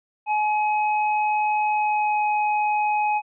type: tone with pitch glide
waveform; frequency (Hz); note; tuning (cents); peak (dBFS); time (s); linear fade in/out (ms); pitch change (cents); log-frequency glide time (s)
square; 847 to 842.1; G#5 to G#5; +34 to +24; -20; 0.26-3.22; 50; -10; 1.7-2.24
effects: resampled to 8000 Hz